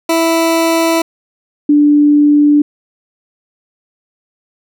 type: tone pair in turn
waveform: 20% pulse / sine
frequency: 329.6 / 293.6 Hz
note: E4 / D4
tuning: 0 / 0 cents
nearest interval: major second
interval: 200 cents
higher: first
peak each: -5 dBFS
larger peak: neither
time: 0.09-1.02 / 1.69-2.62 s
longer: neither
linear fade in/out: 5 ms
effects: none